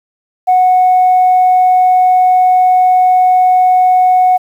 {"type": "tone", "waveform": "sine", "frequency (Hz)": 736, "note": "F#5", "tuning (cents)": -9, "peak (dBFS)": -4, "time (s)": [0.47, 4.38], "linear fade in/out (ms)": 20, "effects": ["tanh soft clip ceiling -2 dBFS", "7-bit"]}